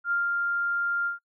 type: tone with ADSR envelope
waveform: sine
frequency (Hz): 1396.9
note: F6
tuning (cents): 0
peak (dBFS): -22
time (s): 0.04-1.19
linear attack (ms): 73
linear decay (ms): 160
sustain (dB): -2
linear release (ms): 130
effects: noise-tail reverb RT60 0.1 s tail -25 dB re dry